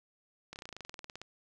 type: slowing click train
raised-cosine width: 0.2 ms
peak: -27 dBFS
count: 17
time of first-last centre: 0.53-1.216 s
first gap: 29 ms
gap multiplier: 1.05
effects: none